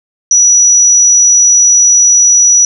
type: tone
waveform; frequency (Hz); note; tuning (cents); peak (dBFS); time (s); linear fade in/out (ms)
sine; 5870; F#8; -15; -3; 0.31-2.65; 2
effects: none